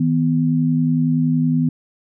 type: tone pair together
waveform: sine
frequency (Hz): 158.9 / 249.6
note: D#3 / B3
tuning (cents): +37 / +19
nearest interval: minor sixth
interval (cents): 782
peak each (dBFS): -17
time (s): 0-1.69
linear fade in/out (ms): 5
effects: none